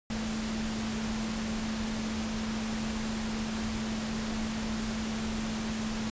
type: tone in noise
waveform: sine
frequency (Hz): 220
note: A3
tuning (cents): 0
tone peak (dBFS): -32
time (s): 0.1-6.1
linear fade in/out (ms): 2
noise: pink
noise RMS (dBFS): -37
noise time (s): 0.1-6.1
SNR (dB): +2
effects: resampled to 16000 Hz